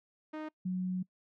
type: tone pair in turn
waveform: sawtooth / sine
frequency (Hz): 309.2 / 183.85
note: D#4 / F#3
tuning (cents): -11 / -11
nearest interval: major sixth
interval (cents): 900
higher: first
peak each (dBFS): -34 / -31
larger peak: second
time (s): 0.33-0.49 / 0.65-1.03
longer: second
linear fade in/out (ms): 10
effects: noise-tail reverb RT60 0.1 s tail -24 dB re dry + low-pass 2000 Hz 12 dB/octave